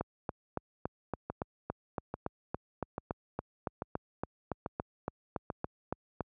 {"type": "two click trains", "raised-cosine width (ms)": 1, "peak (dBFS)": [-19, -21], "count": [23, 6], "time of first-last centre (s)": [[0.01, 6.207], [1.3, 5.502]], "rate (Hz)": [3.55, 1.19], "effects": ["high-pass 60 Hz 12 dB/octave"]}